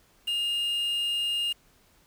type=tone with quantisation; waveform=triangle; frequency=2830 Hz; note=F7; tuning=22 cents sharp; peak=-24 dBFS; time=0.27-1.53 s; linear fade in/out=10 ms; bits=7; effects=pink hiss -62 dBFS RMS until 2.06 s